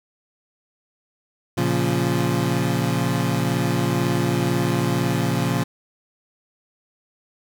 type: chord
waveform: 25% pulse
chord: Bb minor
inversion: none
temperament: equal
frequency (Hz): 116.54 / 138.59 / 174.61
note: Bb2 / Db3 / F3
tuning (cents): 0 / 0 / 0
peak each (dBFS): -20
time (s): 1.57-5.64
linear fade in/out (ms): 10
effects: none